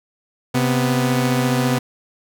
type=tone pair together; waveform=sawtooth; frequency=130.9 / 247.1 Hz; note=C3 / B3; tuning=+1 / +1 cents; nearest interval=major seventh; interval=1100 cents; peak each=-15 / -15 dBFS; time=0.54-1.79 s; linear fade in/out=10 ms; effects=none

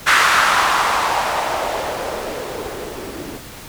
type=noise with low-pass filter sweep; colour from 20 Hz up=violet; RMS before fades=-19 dBFS; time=0.06-3.39 s; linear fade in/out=20 ms; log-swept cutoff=1500 to 300 Hz; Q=2.3; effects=pink hiss -36 dBFS RMS until 3.68 s

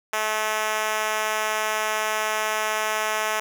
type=tone with high-pass filter; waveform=5% pulse; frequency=215.9 Hz; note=A3; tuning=33 cents flat; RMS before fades=-25 dBFS; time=0.13-3.4 s; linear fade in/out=5 ms; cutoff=600 Hz; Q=1.2; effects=none

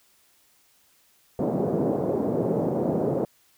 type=band-pass noise; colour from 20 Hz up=white; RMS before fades=-25 dBFS; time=1.39-3.25 s; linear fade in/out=2 ms; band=130 to 560 Hz; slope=24 dB/octave; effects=white hiss -62 dBFS RMS until 3.57 s

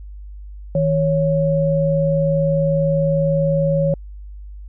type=tone pair together; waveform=sine; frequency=158.84 / 554.4 Hz; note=D#3 / C#5; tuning=+36 / 0 cents; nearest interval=octave + minor seventh; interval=2164 cents; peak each=-17 dBFS; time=0.75-3.94 s; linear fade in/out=2 ms; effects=added 50 Hz sine -32 dBFS peak until 4.68 s

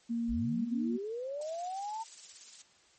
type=tone with pitch glide; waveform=sine; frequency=233.1 to 235.8 Hz; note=A#3 to A#3; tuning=0 to +20 cents; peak=-30 dBFS; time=0.09-0.98 s; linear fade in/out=20 ms; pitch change=+20 cents; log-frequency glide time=0.43-0.7 s
type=linear sweep; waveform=sine; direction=up; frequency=36.22 to 910 Hz; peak=-35 dBFS; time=0.28-2.04 s; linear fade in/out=20 ms
type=noise with tremolo; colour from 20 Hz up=violet; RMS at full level=-40 dBFS; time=1.41-2.62 s; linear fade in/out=5 ms; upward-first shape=square; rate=17 Hz; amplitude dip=40%
effects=white hiss -64 dBFS RMS until 2.98 s + MP3 32 kbps

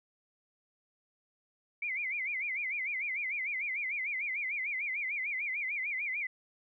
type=tone with vibrato; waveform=sine; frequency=2217 Hz; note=C#7; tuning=in tune; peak=-32 dBFS; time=1.82-6.27 s; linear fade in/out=5 ms; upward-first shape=sine; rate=6.7 Hz; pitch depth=170 cents each way; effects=none

